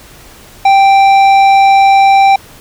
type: tone with tanh clipping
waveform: sine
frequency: 784 Hz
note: G5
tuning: in tune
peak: -5 dBFS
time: 0.65-2.36 s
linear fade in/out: 5 ms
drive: 11 dB
effects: pink hiss -37 dBFS RMS until 2.6 s